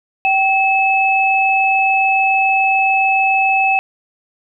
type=tone pair together; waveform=sine; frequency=773 / 2600 Hz; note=G5 / E7; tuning=-24 / -24 cents; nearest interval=octave + major sixth; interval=2100 cents; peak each=-14 dBFS; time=0.25-3.79 s; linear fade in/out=0 ms; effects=none